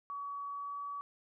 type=tone with pitch glide; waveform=sine; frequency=1133 to 1139.6 Hz; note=C#6 to C#6; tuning=+37 to +48 cents; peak=-38 dBFS; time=0.1-1.01 s; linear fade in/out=0 ms; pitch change=+11 cents; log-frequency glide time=0.49-0.78 s; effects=none